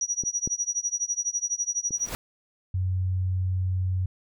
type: tone with tremolo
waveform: sine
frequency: 5800 Hz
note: F#8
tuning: 35 cents flat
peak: -22 dBFS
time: 0.01-2.09 s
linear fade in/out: 2 ms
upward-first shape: sine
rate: 12 Hz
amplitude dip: 95%
type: clicks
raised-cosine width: 3 ms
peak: -24 / -19 / -26 dBFS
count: 3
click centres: 0.237 / 0.475 / 1.908 s
type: noise with exponential growth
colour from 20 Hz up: pink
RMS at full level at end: -30 dBFS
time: 1.93-2.15 s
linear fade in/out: 0 ms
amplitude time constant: 47 ms
type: tone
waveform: sine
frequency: 92.5 Hz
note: F#2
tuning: in tune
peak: -23 dBFS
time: 2.74-4.06 s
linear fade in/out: 5 ms
effects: none